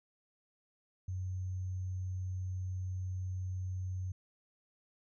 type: tone with sample-and-hold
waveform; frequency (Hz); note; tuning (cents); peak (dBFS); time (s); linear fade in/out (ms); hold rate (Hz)
sine; 92.6; F#2; +2; -35; 1.08-4.12; 5; 6300
effects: resampled to 16000 Hz